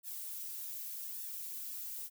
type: noise with flanger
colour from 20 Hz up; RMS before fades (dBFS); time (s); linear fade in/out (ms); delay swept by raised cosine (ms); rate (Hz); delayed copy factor
violet; -43; 0.03-2.1; 50; 1.1 to 4.9; 0.85; +0.65
effects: none